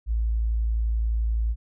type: tone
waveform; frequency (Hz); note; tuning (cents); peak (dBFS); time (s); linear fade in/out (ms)
sine; 55.8; A1; +25; -21; 0.06-1.56; 50
effects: none